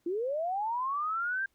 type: linear sweep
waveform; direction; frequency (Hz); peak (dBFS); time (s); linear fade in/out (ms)
sine; up; 326.7 to 1607; -29; 0.06-1.46; 5
effects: pink hiss -74 dBFS RMS until 1.54 s